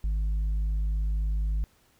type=tone with tanh clipping; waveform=triangle; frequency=51.9 Hz; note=G#1; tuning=in tune; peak=-25 dBFS; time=0.04-1.64 s; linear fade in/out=0 ms; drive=8 dB; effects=pink hiss -64 dBFS RMS until 1.99 s